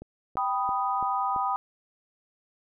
click train, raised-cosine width 2 ms, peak -28 dBFS, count 5, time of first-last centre 0.02-1.362 s, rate 2.98 Hz
sine chord, G augmented, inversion none, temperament equal, 784 / 987.8 / 1244.5 Hz, G5 / B5 / D#6, 0 / 0 / 0 cents, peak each -29 dBFS, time 0.37-1.56 s, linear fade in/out 0 ms
effects none

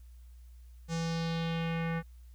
square tone with low-pass filter sweep, 165.4 Hz, E3, 6 cents sharp, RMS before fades -33 dBFS, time 0.88-2.03 s, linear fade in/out 50 ms, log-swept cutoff 6900 to 1800 Hz, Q 2.3, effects added 60 Hz sine -49 dBFS peak until 2.34 s + white hiss -71 dBFS RMS until 2.34 s

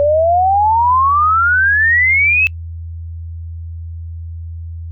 sine exponential sweep, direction up, 568 to 2637 Hz, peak -9 dBFS, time 0-2.47 s, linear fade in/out 0 ms, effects noise-tail reverb RT60 0.1 s tail -25 dB re dry + added 83 Hz sine -24 dBFS peak until 4.91 s

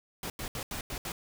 pink noise bursts at uneven times, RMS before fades -37 dBFS, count 6, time 0.23-0.3 / 0.39-0.48 / 0.55-0.63 / 0.71-0.81 / 0.9-0.98 / 1.05-1.12 s, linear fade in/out 2 ms, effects none

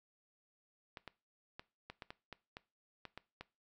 clicks, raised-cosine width 0.3 ms, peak -30 dBFS, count 11, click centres 0.972 / 1.077 / 1.595 / 1.9 / 2.022 / 2.105 / 2.327 / 2.569 / 3.053 / 3.176 / 3.41 s, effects noise-tail reverb RT60 0.3 s tail -20 dB re dry

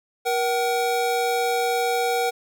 square tone pair together, 475.8 / 759 Hz, A#4 / F#5, +35 / +44 cents, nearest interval minor sixth, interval 809 cents, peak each -24 dBFS, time 0.25-2.31 s, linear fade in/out 20 ms, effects none

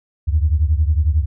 sine beating tone pair, 73.42 / 84.42 Hz, D2 / E2, 0 / +42 cents, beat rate 11 Hz, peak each -14 / -17 dBFS, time 0.27-1.26 s, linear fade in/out 20 ms, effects tanh soft clip ceiling -5 dBFS

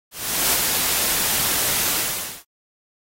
white noise with ADSR envelope, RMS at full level -18 dBFS, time 0.11-2.44 s, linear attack 400 ms, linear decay 71 ms, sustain -3 dB, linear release 530 ms, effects AAC 48 kbps

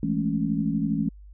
sine chord, A major seventh, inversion second, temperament equal, 164.81 / 207.7 / 220 / 277.2 Hz, E3 / G#3 / A3 / C#4, 0 / 0 / 0 / 0 cents, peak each -28 dBFS, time 0.03-1.09 s, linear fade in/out 2 ms, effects added 50 Hz sine -43 dBFS peak until 1.33 s

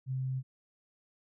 sine tone, 130.81 Hz, C3, in tune, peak -31 dBFS, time 0.06-0.43 s, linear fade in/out 50 ms, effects none

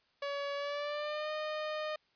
sawtooth tone with pitch glide, 566 to 613.7 Hz, C#5 to D#5, +36 to -24 cents, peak -31 dBFS, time 0.22-1.96 s, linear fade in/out 5 ms, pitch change +140 cents, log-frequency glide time 0.55-1.31 s, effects white hiss -72 dBFS RMS until 2.15 s + resampled to 11025 Hz

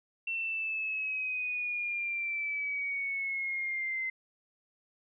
sine exponential sweep, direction down, 2708 to 2061 Hz, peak -31 dBFS, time 0.27-4.1 s, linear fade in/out 5 ms, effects none

